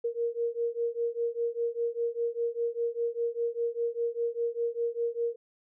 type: beating tone pair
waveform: sine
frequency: 466.2 / 471.2 Hz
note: A#4 / A#4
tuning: 0 / +19 cents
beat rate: 5 Hz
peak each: -31 dBFS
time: 0.04-5.36 s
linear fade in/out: 10 ms
effects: none